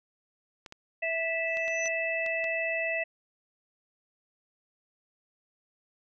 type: clicks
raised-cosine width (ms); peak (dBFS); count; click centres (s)
0.2; -26; 7; 0.662 / 0.724 / 1.571 / 1.68 / 1.858 / 2.263 / 2.442
type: harmonic tone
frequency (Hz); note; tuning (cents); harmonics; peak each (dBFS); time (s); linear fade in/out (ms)
657; E5; -6; 1 / 3 / 4; -32 / -32 / -32; 1.02-3.04; 10
type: tone with exponential growth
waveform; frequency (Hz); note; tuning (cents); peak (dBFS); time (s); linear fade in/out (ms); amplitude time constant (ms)
sine; 6000; F#8; +23; -31; 1.47-1.88; 2; 88
effects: none